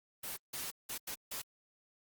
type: noise bursts at uneven times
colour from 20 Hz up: white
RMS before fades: -41 dBFS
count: 5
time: 0.23-0.37 / 0.53-0.71 / 0.89-0.98 / 1.07-1.15 / 1.31-1.42 s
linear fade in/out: 10 ms
effects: Opus 24 kbps